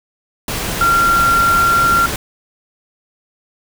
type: tone in noise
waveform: sine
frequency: 1377 Hz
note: F6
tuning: 25 cents flat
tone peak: -10 dBFS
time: 0.81-2.06 s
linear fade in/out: 2 ms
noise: pink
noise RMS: -21 dBFS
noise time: 0.48-2.16 s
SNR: +8 dB
effects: none